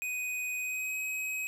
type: tone with pitch glide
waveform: square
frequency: 2497 to 2536 Hz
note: D#7 to D#7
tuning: +6 to +32 cents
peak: -33 dBFS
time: 0.02-1.47 s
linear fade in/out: 0 ms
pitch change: +26 cents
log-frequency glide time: 0.58-0.97 s
effects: 10-bit